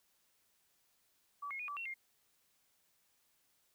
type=tone with pitch steps; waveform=sine; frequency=1148 / 2159 / 2460 / 1157 / 2724 / 2120 Hz; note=D6 / C#7 / D#7 / D6 / F7 / C7; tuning=-40 / -46 / -20 / -26 / -44 / +22 cents; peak=-40 dBFS; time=1.42-1.942 s; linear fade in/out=10 ms; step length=87 ms; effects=white hiss -75 dBFS RMS until 3.74 s